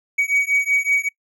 triangle beating tone pair, 2257 / 2262.3 Hz, C#7 / C#7, +31 / +35 cents, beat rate 5.3 Hz, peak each -18 dBFS, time 0.18-1.09 s, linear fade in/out 10 ms, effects noise-tail reverb RT60 0.1 s tail -22 dB re dry

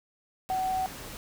sine tone in noise, 752 Hz, F#5, 28 cents sharp, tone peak -26 dBFS, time 0.5-0.86 s, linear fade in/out 0 ms, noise pink, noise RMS -42 dBFS, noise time 0.49-1.17 s, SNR +13 dB, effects none

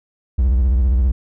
triangle tone with vibrato, 63.1 Hz, B1, 38 cents sharp, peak -10 dBFS, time 0.38-1.12 s, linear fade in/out 10 ms, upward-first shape sine, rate 15 Hz, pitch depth 190 cents each way, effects none

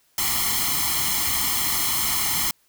white noise with comb filter, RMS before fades -23 dBFS, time 0.18-2.51 s, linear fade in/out 2 ms, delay 0.95 ms, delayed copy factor +0.95, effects white hiss -63 dBFS RMS until 2.68 s

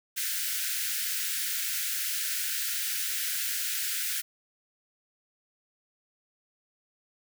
white high-pass noise, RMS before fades -31 dBFS, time 0.16-4.22 s, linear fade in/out 20 ms, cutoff 1400 Hz, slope 96 dB/octave, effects none

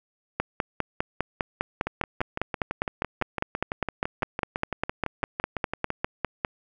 two click trains, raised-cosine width 0.5 ms, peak -13 / -9 dBFS, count 25 / 31, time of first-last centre 1.87-5.904 / 0.4-6.448 s, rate 5.95 / 4.96 Hz, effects none

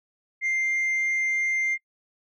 sine tone, 2099 Hz, C7, 5 cents sharp, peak -20 dBFS, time 0.41-1.78 s, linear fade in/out 50 ms, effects noise-tail reverb RT60 0.1 s tail -25 dB re dry + tanh soft clip ceiling -21 dBFS

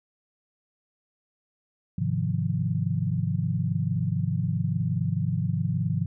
sine chord, F minor seventh, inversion first, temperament equal, 103.83 / 130.81 / 155.56 / 174.61 Hz, Ab2 / C3 / Eb3 / F3, 0 / 0 / 0 / 0 cents, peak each -29 dBFS, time 1.98-6.06 s, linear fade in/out 5 ms, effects none

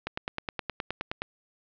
click train, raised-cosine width 0.3 ms, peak -14 dBFS, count 12, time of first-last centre 0.07-1.219 s, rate 9.57 Hz, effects low-pass 4000 Hz 12 dB/octave

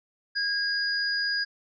sine tone pair together, 1636 / 4908 Hz, G#6 / D#8, -26 / -25 cents, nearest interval octave + perfect fifth, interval 1901 cents, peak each -27 / -28 dBFS, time 0.35-1.45 s, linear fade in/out 20 ms, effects none

